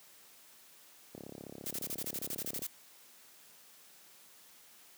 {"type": "click train", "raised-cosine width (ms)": 2, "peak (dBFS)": -31, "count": 52, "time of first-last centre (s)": [1.15, 2.62], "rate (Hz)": 34.7}
{"type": "noise bursts", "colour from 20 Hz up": "blue", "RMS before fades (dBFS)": -38, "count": 13, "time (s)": [1.66, 2.668], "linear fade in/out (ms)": 2, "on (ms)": 48, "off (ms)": 32}
{"effects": ["white hiss -59 dBFS RMS until 4.97 s", "high-pass 150 Hz 12 dB/octave"]}